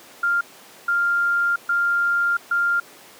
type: tone bursts at uneven times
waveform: sine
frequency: 1396.9 Hz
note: F6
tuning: in tune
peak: -17 dBFS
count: 4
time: 0.23-0.41 / 0.88-1.56 / 1.69-2.37 / 2.51-2.8 s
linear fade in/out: 5 ms
effects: pink hiss -45 dBFS RMS until 3.19 s + high-pass 300 Hz 12 dB/octave